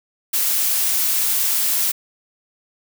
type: noise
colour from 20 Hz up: blue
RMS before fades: -19 dBFS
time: 0.33-1.92 s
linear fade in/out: 10 ms
effects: none